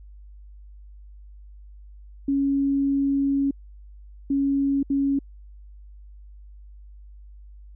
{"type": "tone bursts at uneven times", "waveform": "sine", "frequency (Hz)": 277.2, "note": "C#4", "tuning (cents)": 0, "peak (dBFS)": -19, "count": 3, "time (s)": [[2.28, 3.51], [4.3, 4.83], [4.9, 5.19]], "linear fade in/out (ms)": 5, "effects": ["added 50 Hz sine -42 dBFS peak until 7.75 s"]}